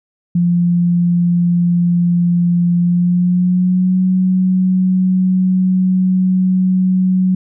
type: tone with pitch glide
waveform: sine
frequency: 174 to 185.41 Hz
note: F3 to F#3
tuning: -6 to +4 cents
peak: -10 dBFS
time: 0.35-7.35 s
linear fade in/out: 5 ms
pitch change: +110 cents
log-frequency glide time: 2.78-4 s
effects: none